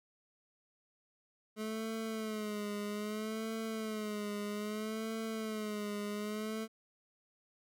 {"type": "tone with vibrato", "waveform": "25% pulse", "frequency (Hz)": 214.5, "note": "A3", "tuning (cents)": -44, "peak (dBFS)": -33, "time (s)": [1.56, 6.68], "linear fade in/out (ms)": 50, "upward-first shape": "sine", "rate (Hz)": 0.62, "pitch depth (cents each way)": 68, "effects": []}